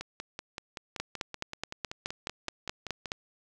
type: two click trains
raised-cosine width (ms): 0.2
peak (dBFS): -15 / -20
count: 11 / 17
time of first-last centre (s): 1-3.119 / 0.01-3.058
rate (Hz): 4.72 / 5.25
effects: none